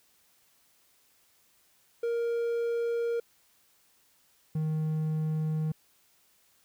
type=tone pair in turn; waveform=triangle; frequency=468.1 / 156.21 Hz; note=A#4 / D#3; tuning=+7 / +7 cents; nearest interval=octave + perfect fifth; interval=1900 cents; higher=first; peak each=-25 dBFS; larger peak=neither; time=2.03-3.2 / 4.55-5.72 s; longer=neither; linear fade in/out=5 ms; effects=white hiss -66 dBFS RMS until 6.64 s